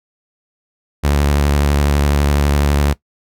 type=tone with vibrato; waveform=sawtooth; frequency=72 Hz; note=D2; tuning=34 cents flat; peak=-8 dBFS; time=1.03-2.94 s; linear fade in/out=20 ms; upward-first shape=sine; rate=12 Hz; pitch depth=41 cents each way; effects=noise-tail reverb RT60 0.1 s tail -19 dB re dry